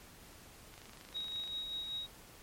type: click train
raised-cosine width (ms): 0.2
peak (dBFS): -35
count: 20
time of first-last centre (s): 0.74-1.476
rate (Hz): 25.8
type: tone with tremolo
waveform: sine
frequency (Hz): 3800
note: A#7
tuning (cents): +33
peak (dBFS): -36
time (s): 1.14-2.07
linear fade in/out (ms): 20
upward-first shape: sine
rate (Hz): 5.2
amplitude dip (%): 40
effects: pink hiss -56 dBFS RMS until 2.42 s + MP3 64 kbps